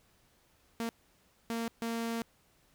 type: tone bursts at uneven times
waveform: sawtooth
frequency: 230.1 Hz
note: A#3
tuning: 22 cents flat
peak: -29 dBFS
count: 3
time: 0.8-0.89 / 1.5-1.68 / 1.82-2.22 s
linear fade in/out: 0 ms
effects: pink hiss -68 dBFS RMS until 2.74 s